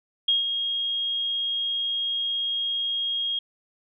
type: tone with ADSR envelope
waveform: sine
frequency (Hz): 3261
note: G#7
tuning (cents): -32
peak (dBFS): -17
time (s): 0.28-3.39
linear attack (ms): 6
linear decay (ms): 150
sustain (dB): -7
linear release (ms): 4
effects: none